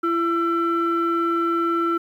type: tone pair together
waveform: sine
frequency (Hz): 336.9 / 1341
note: E4 / E6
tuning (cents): +38 / +29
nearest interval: 2 octaves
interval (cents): 2391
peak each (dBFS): -20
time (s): 0.03-1.98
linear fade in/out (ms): 10
effects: tanh soft clip ceiling -14 dBFS + 9-bit